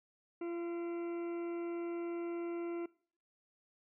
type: harmonic tone with a mistuned harmonic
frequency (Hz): 342.1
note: F4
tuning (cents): -36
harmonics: 1 / 2 / 3 / 4 / 6 / 7 / 8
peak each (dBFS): -37 / -51 / -56 / -55 / -59 / -61 / -63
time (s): 0.41-2.86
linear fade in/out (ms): 5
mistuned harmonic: 7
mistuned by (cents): -45
effects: noise-tail reverb RT60 0.5 s tail -22 dB re dry